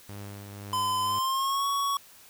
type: tone with tremolo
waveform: sawtooth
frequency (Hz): 101.1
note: G#2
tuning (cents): -46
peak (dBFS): -34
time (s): 0.09-1.19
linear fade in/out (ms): 0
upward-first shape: triangle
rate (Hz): 2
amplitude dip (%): 35
type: tone with pitch glide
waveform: square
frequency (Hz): 1019 to 1117.7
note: C6 to C#6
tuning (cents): -46 to +14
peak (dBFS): -26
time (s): 0.73-1.97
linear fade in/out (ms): 2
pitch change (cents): +160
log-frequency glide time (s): 1.03-1.67
effects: white hiss -53 dBFS RMS until 2.29 s